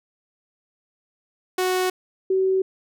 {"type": "tone pair in turn", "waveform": ["sawtooth", "sine"], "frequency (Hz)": [368.9, 379.5], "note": ["F#4", "F#4"], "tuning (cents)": [-5, 44], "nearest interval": "unison", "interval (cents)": 49, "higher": "second", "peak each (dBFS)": [-16, -17], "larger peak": "first", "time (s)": [[1.58, 1.9], [2.3, 2.62]], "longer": "neither", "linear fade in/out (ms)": 5, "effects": []}